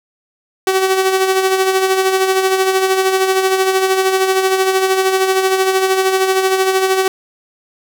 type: tone with tremolo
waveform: sawtooth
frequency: 380 Hz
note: F#4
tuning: 46 cents sharp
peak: -6 dBFS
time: 0.67-7.08 s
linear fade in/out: 2 ms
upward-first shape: sine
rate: 13 Hz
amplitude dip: 50%
effects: none